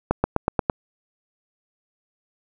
accelerating click train, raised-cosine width 1 ms, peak -4 dBFS, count 6, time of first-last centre 0.11-0.698 s, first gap 130 ms, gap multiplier 0.95, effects none

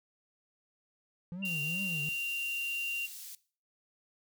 triangle tone with vibrato, 168.6 Hz, E3, 39 cents sharp, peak -35 dBFS, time 1.32-2.09 s, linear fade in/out 0 ms, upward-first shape triangle, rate 2.5 Hz, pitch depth 290 cents each way
sine tone, 2771 Hz, F7, 14 cents flat, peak -32 dBFS, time 1.42-3.07 s, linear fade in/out 20 ms
white high-pass noise, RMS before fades -46 dBFS, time 1.45-3.35 s, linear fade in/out 2 ms, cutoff 3800 Hz, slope 12 dB/octave
effects noise-tail reverb RT60 0.4 s tail -19 dB re dry

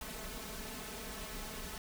pink noise with comb filter, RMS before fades -44 dBFS, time 0.01-1.78 s, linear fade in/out 2 ms, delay 4.6 ms, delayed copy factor +0.95, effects none

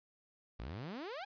sawtooth exponential sweep, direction up, 49 to 846 Hz, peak -38 dBFS, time 0.59-1.25 s, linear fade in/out 10 ms, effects resampled to 11025 Hz + 11-bit

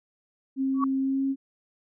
sine tone with pitch glide, 267.5 to 270.9 Hz, C4 to C#4, +38 to -40 cents, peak -23 dBFS, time 0.56-1.36 s, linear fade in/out 50 ms, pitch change +22 cents, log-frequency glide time 1.01-1.22 s
sine tone with exponential growth, 1128 Hz, C#6, 30 cents sharp, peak -20 dBFS, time 0.74-0.84 s, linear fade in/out 2 ms, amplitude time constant 21 ms
effects none

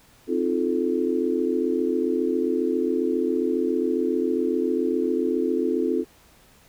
sine chord, F dominant seventh, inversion second, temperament just, 261.9 / 314.3 / 349.2 / 436.5 Hz, C4 / Eb4 / F4 / A4, +2 / +18 / 0 / -14 cents, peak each -26 / -28 / -25 / -26 dBFS, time 0.27-6.05 s, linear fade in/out 50 ms, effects pink hiss -55 dBFS RMS until 6.68 s

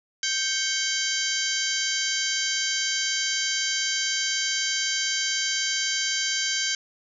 harmonic tone with a mistuned harmonic, 784 Hz, G5, in tune, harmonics 2 / 3 / 4 / 5 / 6 / 7 / 8 / 9, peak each -31 / -33 / -30 / -35 / -31 / -34 / -30 / -36 dBFS, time 0.23-6.75 s, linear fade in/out 2 ms, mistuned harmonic 3, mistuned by -110 cents, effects none

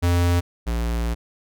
square tone pair in turn, 87.31 / 57.95 Hz, F2 / A#1, 0 / -10 cents, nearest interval perfect fifth, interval 710 cents, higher first, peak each -17 / -22 dBFS, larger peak first, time 0.02-0.41 / 0.66-1.15 s, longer second, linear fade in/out 20 ms, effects none

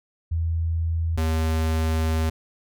sine / square tone pair in turn, 82.41 / 79.93 Hz, E2 / D#2, 0 / +47 cents, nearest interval minor second, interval 53 cents, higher first, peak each -21 dBFS, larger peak neither, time 0.31-1.17 / 1.17-2.3 s, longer second, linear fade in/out 10 ms, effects none

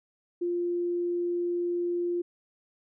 sine tone, 349.2 Hz, F4, in tune, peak -26 dBFS, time 0.41-2.22 s, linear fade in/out 10 ms, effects none

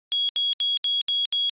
sine tone bursts, 3322 Hz, G#7, in tune, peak -20 dBFS, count 6, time 0.12-1.495 s, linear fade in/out 0 ms, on 170 ms, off 71 ms, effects resampled to 8000 Hz

